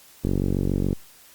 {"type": "click train", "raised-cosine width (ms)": 3, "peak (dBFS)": -10, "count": 33, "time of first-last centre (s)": [0.25, 0.929], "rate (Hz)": 47.1, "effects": ["white hiss -51 dBFS RMS until 1.34 s", "Opus 48 kbps"]}